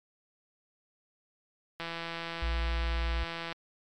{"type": "click train", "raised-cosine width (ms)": 0.3, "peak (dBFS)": -21, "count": 289, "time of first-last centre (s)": [1.8, 3.525], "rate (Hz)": 167}
{"type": "tone", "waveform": "sine", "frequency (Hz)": 58.27, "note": "A#1", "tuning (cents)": 0, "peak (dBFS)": -28, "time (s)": [2.42, 3.24], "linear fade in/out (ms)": 5}
{"effects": ["MP3 96 kbps"]}